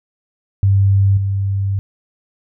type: tone with level steps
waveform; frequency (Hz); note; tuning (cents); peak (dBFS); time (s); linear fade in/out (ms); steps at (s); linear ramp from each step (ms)
sine; 98.3; G2; +5; -9 / -15; 0.63-1.79; 0; 1.17; 5
effects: none